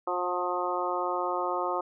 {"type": "harmonic tone with a mistuned harmonic", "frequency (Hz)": 178.4, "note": "F3", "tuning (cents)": 37, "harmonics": [2, 3, 4, 5, 6, 7], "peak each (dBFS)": [-34, -34, -34, -34, -34, -34], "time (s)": [0.07, 1.81], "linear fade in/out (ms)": 5, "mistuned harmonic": 4, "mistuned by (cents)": 17, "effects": []}